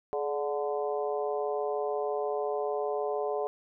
harmonic tone with a mistuned harmonic, 146.4 Hz, D3, 5 cents flat, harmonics 3 / 4 / 5 / 6 / 7, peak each -31 / -34 / -35 / -43 / -41 dBFS, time 0.13-3.47 s, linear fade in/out 0 ms, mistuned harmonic 3, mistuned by -57 cents, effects none

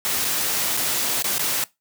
white noise with dropouts, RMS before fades -23 dBFS, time 0.05-1.64 s, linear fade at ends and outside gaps 0 ms, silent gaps 0.246-0.25 / 0.768-0.773 / 1.223-1.243 / 1.382-1.394 s, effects noise-tail reverb RT60 0.2 s tail -21 dB re dry + high-pass 100 Hz 12 dB/octave

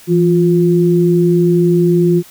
sine tone pair together, 168.59 / 352 Hz, E3 / F4, +39 / +14 cents, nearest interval octave + minor second, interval 1275 cents, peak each -11 dBFS, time 0.07-2.23 s, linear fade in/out 50 ms, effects white hiss -41 dBFS RMS until 2.3 s

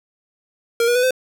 square tone with pitch steps, 466.3 / 481.6 / 497.5 / 513.8 Hz, A#4 / B4 / B4 / C5, +1 / -44 / +13 / -32 cents, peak -15 dBFS, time 0.8-1.108 s, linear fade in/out 2 ms, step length 77 ms, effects none

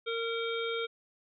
harmonic tone, 459.8 Hz, A#4, 24 cents flat, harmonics 1 / 3 / 5 / 7 / 8, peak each -33 / -38 / -40 / -41 / -42 dBFS, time 0.06-0.87 s, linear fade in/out 20 ms, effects none

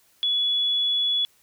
sine tone, 3400 Hz, G#7, 40 cents sharp, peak -20 dBFS, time 0.23-1.25 s, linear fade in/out 0 ms, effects white hiss -61 dBFS RMS until 1.42 s

